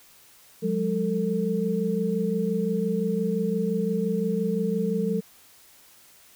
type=tone cluster; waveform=sine; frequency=179.6 / 205.4 / 448.1 Hz; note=F3 / G#3 / A4; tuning=+49 / -19 / +32 cents; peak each=-27 dBFS; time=0.62-5.21 s; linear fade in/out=20 ms; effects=white hiss -54 dBFS RMS until 6.35 s